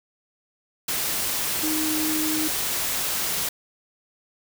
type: tone in noise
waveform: sine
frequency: 311.1 Hz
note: D#4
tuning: in tune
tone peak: -25 dBFS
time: 1.63-2.48 s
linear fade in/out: 5 ms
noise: white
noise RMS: -26 dBFS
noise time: 0.88-3.49 s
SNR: -2 dB
effects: none